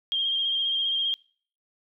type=tone with vibrato; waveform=sine; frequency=3208 Hz; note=G7; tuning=39 cents sharp; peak=-23 dBFS; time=0.12-1.14 s; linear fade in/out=0 ms; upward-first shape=square; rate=15 Hz; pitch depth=21 cents each way; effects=noise-tail reverb RT60 0.5 s tail -25 dB re dry